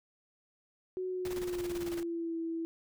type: tone with pitch glide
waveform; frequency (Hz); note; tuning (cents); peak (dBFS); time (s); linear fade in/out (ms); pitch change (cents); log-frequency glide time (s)
sine; 370 to 329.6; F#4 to E4; 0 to 0; -33; 0.97-2.65; 0; -200; 1.08-2.37
type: noise with tremolo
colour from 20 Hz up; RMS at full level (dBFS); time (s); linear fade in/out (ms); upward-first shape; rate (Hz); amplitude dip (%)
pink; -43; 1.25-2.03; 2; square; 18; 65
effects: none